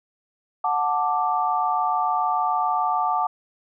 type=chord; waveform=sine; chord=D major; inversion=first; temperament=just; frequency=734.2 / 881 / 1174.7 Hz; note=F#5 / A5 / D6; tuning=-14 / +2 / 0 cents; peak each=-24 dBFS; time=0.64-3.27 s; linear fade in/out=5 ms; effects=none